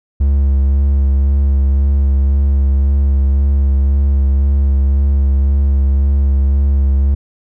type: tone with vibrato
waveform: triangle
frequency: 68.9 Hz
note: C#2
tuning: 10 cents flat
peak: -7 dBFS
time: 0.2-7.15 s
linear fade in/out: 10 ms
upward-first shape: sine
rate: 1.9 Hz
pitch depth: 21 cents each way
effects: none